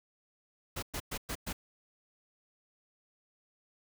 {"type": "noise bursts", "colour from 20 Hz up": "pink", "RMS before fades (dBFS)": -37, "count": 5, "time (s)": [0.76, 1.53], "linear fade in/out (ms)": 10, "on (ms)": 66, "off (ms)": 110, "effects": []}